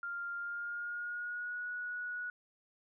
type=tone with pitch glide; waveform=sine; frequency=1396.9 to 1463 Hz; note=F6 to F#6; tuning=0 to -20 cents; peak=-37 dBFS; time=0.03-2.3 s; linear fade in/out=2 ms; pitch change=+80 cents; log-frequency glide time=0.35-1.61 s; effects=none